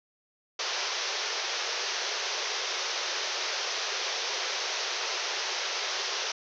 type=band-pass noise; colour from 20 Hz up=white; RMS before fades=-32 dBFS; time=0.59-6.32 s; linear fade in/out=5 ms; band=360 to 6200 Hz; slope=96 dB/octave; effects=none